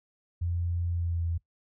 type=tone with pitch glide; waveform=sine; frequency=86.3 to 84.13 Hz; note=F2 to E2; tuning=-20 to +36 cents; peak=-27 dBFS; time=0.41-1.38 s; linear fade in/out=10 ms; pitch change=-44 cents; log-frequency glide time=0.91-1.25 s; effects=noise-tail reverb RT60 0.1 s tail -19 dB re dry